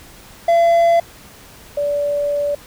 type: tone pair in turn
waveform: triangle / sine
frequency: 678 / 578.8 Hz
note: E5 / D5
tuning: +49 / -25 cents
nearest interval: minor third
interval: 274 cents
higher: first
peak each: -8 / -16 dBFS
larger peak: first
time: 0.48-1 / 1.77-2.55 s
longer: second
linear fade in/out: 5 ms
effects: pink hiss -42 dBFS RMS until 2.66 s